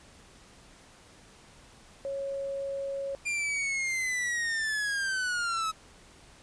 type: tone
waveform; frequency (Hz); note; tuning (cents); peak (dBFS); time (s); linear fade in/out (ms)
sine; 551; C#5; -11; -31; 2.05-3.15; 0
type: linear sweep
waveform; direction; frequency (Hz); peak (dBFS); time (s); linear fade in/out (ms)
45% pulse; down; 2405 to 1276; -28; 3.25-5.72; 20
effects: pink hiss -55 dBFS RMS until 6.42 s + resampled to 22050 Hz